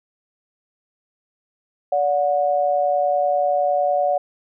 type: tone pair together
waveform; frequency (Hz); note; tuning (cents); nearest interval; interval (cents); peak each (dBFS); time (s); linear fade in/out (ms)
sine; 577.4 / 728; D5 / F#5; -30 / -28; major third; 402; -19; 1.92-4.18; 5
effects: none